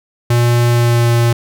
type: tone with pitch glide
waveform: square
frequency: 119.6 to 118.02 Hz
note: A#2 to A#2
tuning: +45 to +22 cents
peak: -10 dBFS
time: 0.3-1.33 s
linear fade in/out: 5 ms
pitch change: -23 cents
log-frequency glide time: 0.68-1.12 s
effects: none